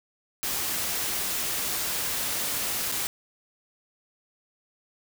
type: noise with dropouts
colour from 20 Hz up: white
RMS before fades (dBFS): -29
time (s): 0.43-3.07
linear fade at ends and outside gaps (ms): 0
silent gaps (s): 2.916-2.922
effects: none